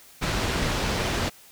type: low-pass noise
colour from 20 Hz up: pink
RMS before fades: -26 dBFS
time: 0.21-1.3 s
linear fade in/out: 20 ms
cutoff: 5500 Hz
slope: 12 dB/octave
effects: white hiss -51 dBFS RMS until 1.51 s